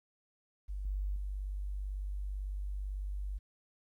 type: tone with level steps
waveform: sine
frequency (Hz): 49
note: G1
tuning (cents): 0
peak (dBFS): -36 / -32 / -35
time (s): 0.68-3.39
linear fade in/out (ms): 20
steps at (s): 0.85 / 1.16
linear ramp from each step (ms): 2
effects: 12-bit